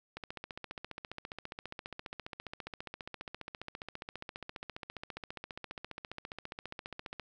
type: click train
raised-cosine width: 0.3 ms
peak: -25 dBFS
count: 105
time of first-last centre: 0.17-7.197 s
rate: 14.8 Hz
effects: none